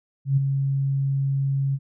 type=tone with ADSR envelope; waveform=sine; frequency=137.2 Hz; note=C#3; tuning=17 cents flat; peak=-14 dBFS; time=0.25-1.79 s; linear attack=120 ms; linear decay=13 ms; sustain=-6 dB; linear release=49 ms; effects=none